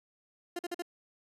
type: tone bursts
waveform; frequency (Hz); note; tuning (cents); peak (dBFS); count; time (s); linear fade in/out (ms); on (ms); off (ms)
30% pulse; 349.2; F4; 0; -31; 4; 0.56-0.822; 5; 31; 46
effects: resampled to 32000 Hz